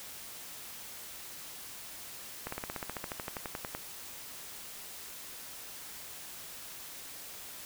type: slowing click train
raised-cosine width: 0.5 ms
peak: -21 dBFS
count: 18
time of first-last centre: 2.47-3.75 s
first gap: 54 ms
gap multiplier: 1.04
effects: white hiss -46 dBFS RMS until 7.65 s